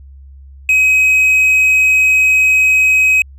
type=tone; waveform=triangle; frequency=2535 Hz; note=D#7; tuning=32 cents sharp; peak=-6 dBFS; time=0.69-3.22 s; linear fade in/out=2 ms; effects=added 68 Hz sine -34 dBFS peak until 3.38 s